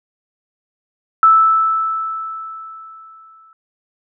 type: tone with exponential decay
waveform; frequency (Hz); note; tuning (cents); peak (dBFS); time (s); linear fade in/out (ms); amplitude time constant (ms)
sine; 1315; E6; -5; -5; 1.23-3.53; 1; 500
effects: none